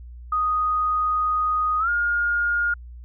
sine tone with pitch glide, 1244.5 to 1421.3 Hz, D#6 to F6, 0 to +30 cents, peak -19 dBFS, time 0.32-2.74 s, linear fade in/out 5 ms, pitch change +230 cents, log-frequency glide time 1.79-1.89 s, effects added 60 Hz sine -37 dBFS peak until 3.04 s

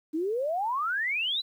sine exponential sweep, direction up, 299.3 to 4081 Hz, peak -26 dBFS, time 0.13-1.42 s, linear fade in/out 20 ms, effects 10-bit

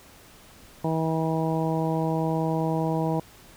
harmonic tone, 160.9 Hz, E3, 42 cents flat, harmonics 1 / 2 / 3 / 4 / 5 / 6, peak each -26 / -29 / -31 / -32 / -33 / -34 dBFS, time 0.84-3.2 s, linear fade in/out 5 ms, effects pink hiss -51 dBFS RMS until 3.56 s

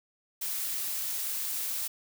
blue noise, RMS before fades -33 dBFS, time 0.41-1.88 s, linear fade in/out 10 ms, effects none

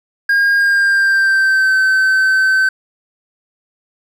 triangle tone with pitch glide, 1620 to 1537 Hz, G#6 to G6, -43 to -35 cents, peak -8 dBFS, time 0.29-2.69 s, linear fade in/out 5 ms, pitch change -92 cents, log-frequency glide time 0.58-1.75 s, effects none

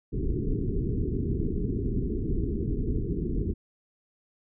pink low-pass noise, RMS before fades -28 dBFS, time 0.12-3.54 s, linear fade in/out 20 ms, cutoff 430 Hz, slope 96 dB/octave, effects none

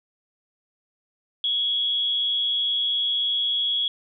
sine tone with amplitude modulation, 3341 Hz, G#7, 10 cents sharp, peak -19 dBFS, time 1.44-3.88 s, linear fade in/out 2 ms, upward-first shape sine, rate 208 Hz, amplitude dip 40%, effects none

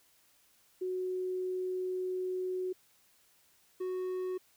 sine / triangle tone pair in turn, 368.9 / 368.9 Hz, F#4 / F#4, -5 / -5 cents, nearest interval unison, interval 0 cents, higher neither, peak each -32 / -31 dBFS, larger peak second, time 0.81-2.73 / 3.8-4.38 s, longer first, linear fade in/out 10 ms, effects white hiss -67 dBFS RMS until 4.56 s

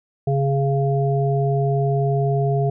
harmonic tone, 138.1 Hz, C#3, 6 cents flat, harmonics 1 / 3 / 5, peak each -18 / -23 / -25 dBFS, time 0.27-2.7 s, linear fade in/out 5 ms, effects none

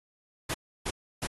pink noise bursts, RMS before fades -32 dBFS, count 3, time 0.49-1.272 s, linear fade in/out 10 ms, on 54 ms, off 310 ms, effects AAC 32 kbps

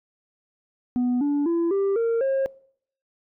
sine tone with pitch steps, 246.9 / 288.6 / 337.3 / 394.2 / 460.7 / 538.5 Hz, B3 / D4 / E4 / G4 / A#4 / C5, 0 / -30 / +40 / +10 / -20 / +50 cents, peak -17 dBFS, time 0.96-2.46 s, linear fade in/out 0 ms, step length 250 ms, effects noise-tail reverb RT60 0.6 s tail -24 dB re dry + tanh soft clip ceiling -19 dBFS

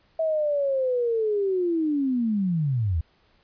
sine linear sweep, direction down, 651 to 73.42 Hz, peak -21 dBFS, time 0.19-3.01 s, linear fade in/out 5 ms, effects pink hiss -63 dBFS RMS until 3.43 s + resampled to 11025 Hz

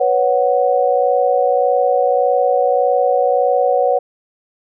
sine chord, B suspended second, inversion none, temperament just, 493.9 / 555.6 / 740.8 Hz, B4 / C#5 / F#5, 0 / +4 / +2 cents, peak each -16 dBFS, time 0-3.99 s, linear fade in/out 10 ms, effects none

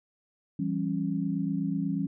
sine tone cluster, 167.5 / 195.7 / 274.1 Hz, E3 / G3 / C#4, +28 / -3 / -19 cents, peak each -31 dBFS, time 0.59-2.07 s, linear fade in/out 5 ms, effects none

